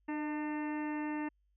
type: harmonic tone with a mistuned harmonic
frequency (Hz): 300.5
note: D4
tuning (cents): +40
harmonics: 1 / 2 / 3 / 4 / 5 / 6 / 7 / 8 / 9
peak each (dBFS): -35 / -49 / -43 / -53 / -55 / -47 / -52 / -60 / -53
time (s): 0.08-1.29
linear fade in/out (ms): 10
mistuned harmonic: 2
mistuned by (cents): +39
effects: added 50 Hz sine -70 dBFS peak until 1.56 s